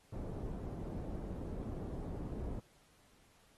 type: low-pass noise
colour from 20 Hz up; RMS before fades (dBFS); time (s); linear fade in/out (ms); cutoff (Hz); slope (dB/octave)
pink; -42; 0.12-2.6; 10; 440; 12
effects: pink hiss -68 dBFS RMS until 3.57 s + AAC 32 kbps